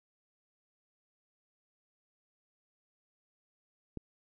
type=click; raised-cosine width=3 ms; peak=-26 dBFS; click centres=3.973 s; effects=none